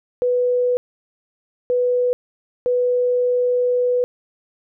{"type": "tone bursts at uneven times", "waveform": "sine", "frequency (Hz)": 493.9, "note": "B4", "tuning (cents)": 0, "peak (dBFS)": -15, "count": 3, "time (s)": [[0.22, 0.77], [1.7, 2.13], [2.66, 4.04]], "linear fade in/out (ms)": 0, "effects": []}